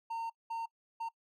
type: tone bursts at uneven times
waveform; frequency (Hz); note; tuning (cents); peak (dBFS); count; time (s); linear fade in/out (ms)
triangle; 914; A#5; -34; -33; 3; 0.1-0.3 / 0.5-0.66 / 1-1.09; 10
effects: noise-tail reverb RT60 0.1 s tail -23 dB re dry